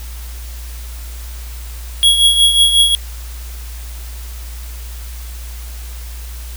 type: tone with tremolo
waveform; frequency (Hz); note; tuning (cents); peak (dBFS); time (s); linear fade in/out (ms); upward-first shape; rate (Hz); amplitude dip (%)
square; 3322; G#7; 0; -6; 2.03-2.95; 0; triangle; 5.5; 65
effects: added 59 Hz sine -26 dBFS peak until 6.56 s + white hiss -37 dBFS RMS until 6.56 s